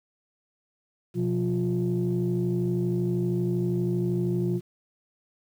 sine tone cluster, 125.4 / 178.1 / 353.1 Hz, B2 / F3 / F4, +27 / +34 / +19 cents, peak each -27 / -26 / -27 dBFS, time 1.14-4.61 s, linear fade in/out 50 ms, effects tanh soft clip ceiling -17 dBFS + 9-bit

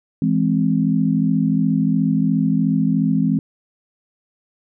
sine chord, E augmented, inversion none, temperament equal, 164.81 / 207.7 / 261.6 Hz, E3 / G#3 / B#3, 0 / 0 / 0 cents, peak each -19 dBFS, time 0.22-3.39 s, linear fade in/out 2 ms, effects none

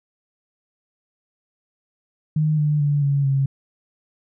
sine tone with pitch steps, 154 / 149.44 / 145.02 / 140.73 / 136.57 Hz, D#3 / D3 / D3 / C#3 / C#3, -17 / +30 / -22 / +27 / -25 cents, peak -16 dBFS, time 2.36-3.46 s, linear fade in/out 5 ms, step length 220 ms, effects none

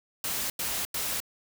white noise bursts, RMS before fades -31 dBFS, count 3, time 0.24-1.202 s, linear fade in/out 2 ms, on 260 ms, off 91 ms, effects none

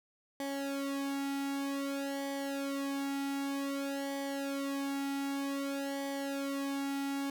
sawtooth tone with flanger, 277.2 Hz, C#4, in tune, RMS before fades -36 dBFS, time 0.4-7.3 s, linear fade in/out 2 ms, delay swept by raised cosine 0.75 to 1.73 ms, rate 0.53 Hz, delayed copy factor -1, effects none

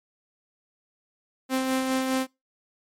sawtooth tone with tremolo, 261.6 Hz, C4, in tune, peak -18 dBFS, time 1.49-2.27 s, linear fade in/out 50 ms, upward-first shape sine, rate 4.9 Hz, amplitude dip 35%, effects noise-tail reverb RT60 0.2 s tail -21 dB re dry + MP3 64 kbps

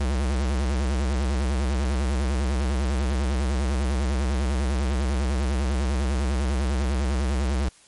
square tone with vibrato, 66.7 Hz, C2, 34 cents sharp, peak -22 dBFS, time 0-7.69 s, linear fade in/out 5 ms, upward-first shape sine, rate 10 Hz, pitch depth 160 cents each way, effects white hiss -54 dBFS RMS until 7.87 s + MP3 48 kbps

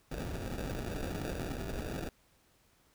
pink noise with sample-and-hold, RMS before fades -38 dBFS, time 0.11-2.09 s, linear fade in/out 5 ms, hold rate 1050 Hz, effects pink hiss -68 dBFS RMS until 2.94 s

